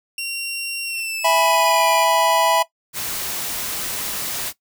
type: tone with pitch glide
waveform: sawtooth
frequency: 2750 to 2408 Hz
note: F7 to D7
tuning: -27 to +43 cents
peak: -21 dBFS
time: 0.18-2.04 s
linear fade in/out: 2 ms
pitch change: -230 cents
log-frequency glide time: 0.84-1.88 s
type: chord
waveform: square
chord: E major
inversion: none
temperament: equal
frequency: 659.3 / 830.6 / 987.8 Hz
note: E5 / G#5 / B5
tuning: 0 / 0 / 0 cents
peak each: -19 / -22 / -19 dBFS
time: 1.24-2.63 s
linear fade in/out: 10 ms
type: noise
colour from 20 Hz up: white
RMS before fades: -26 dBFS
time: 2.93-4.53 s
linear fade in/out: 50 ms
effects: noise-tail reverb RT60 0.1 s tail -17 dB re dry